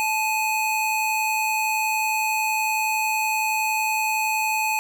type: tone pair together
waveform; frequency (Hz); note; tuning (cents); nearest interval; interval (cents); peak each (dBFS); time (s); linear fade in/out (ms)
square; 870.6 / 2501; A5 / D#7; -19 / +8; octave + tritone; 1827; -24 / -25; 0-4.79; 0
effects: none